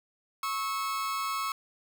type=tone pair together; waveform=40% pulse; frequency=1097.7 / 1300 Hz; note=C#6 / E6; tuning=-17 / -24 cents; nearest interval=minor third; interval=293 cents; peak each=-31 / -33 dBFS; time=0.43-1.52 s; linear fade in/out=2 ms; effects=none